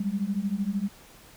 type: beating tone pair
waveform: sine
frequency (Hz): 192.5 / 205.5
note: G3 / G#3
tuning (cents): -31 / -18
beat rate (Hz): 13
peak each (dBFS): -29 / -28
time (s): 0-0.89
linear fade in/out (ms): 5
effects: pink hiss -52 dBFS RMS until 1.36 s